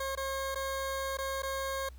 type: tone with dropouts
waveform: 20% pulse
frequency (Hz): 539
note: C#5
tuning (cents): -49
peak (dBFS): -28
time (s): 0-1.89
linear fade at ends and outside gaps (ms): 5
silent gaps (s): 0.153-0.173 / 0.547-0.556 / 1.172-1.185 / 1.422-1.431
effects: added 63 Hz sine -46 dBFS peak until 1.98 s + pink hiss -64 dBFS RMS until 1.98 s